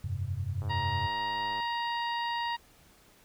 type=chord; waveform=sine; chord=F suspended second; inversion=none; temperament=just; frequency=87.31 / 98.22 / 130.96 Hz; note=F2 / G2 / C3; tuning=0 / +4 / +2 cents; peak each=-36 / -33 / -37 dBFS; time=0.04-1.07 s; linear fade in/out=5 ms
type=click train; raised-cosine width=1 ms; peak=-32 dBFS; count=103; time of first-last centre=0.62-1.601 s; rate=104 Hz
type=harmonic tone; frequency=941 Hz; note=A#5; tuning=16 cents sharp; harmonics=1 / 2 / 3 / 4 / 5; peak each=-31 / -37 / -41 / -43 / -45 dBFS; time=0.69-2.57 s; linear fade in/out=20 ms
effects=pink hiss -60 dBFS RMS until 3.24 s